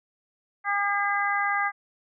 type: harmonic tone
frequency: 404.1 Hz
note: G#4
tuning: 47 cents flat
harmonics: 2 / 3 / 4 / 5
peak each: -28 / -28 / -28 / -29 dBFS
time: 0.64-1.72 s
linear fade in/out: 50 ms
effects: none